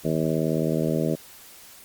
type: harmonic tone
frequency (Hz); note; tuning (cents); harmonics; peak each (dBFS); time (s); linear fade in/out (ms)
79.3; D#2; +33; 2 / 3 / 4 / 5 / 6 / 7 / 8; -26 / -28 / -29 / -30 / -31 / -31 / -32; 0.04-1.16; 20
effects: white hiss -47 dBFS RMS until 1.84 s + Opus 48 kbps